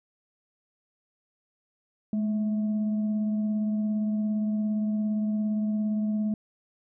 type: tone with frequency modulation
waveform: sine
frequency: 211.8 Hz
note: G#3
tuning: 34 cents sharp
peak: -24 dBFS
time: 2.13-6.34 s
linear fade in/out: 2 ms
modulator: 441 Hz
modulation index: 0.21
effects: none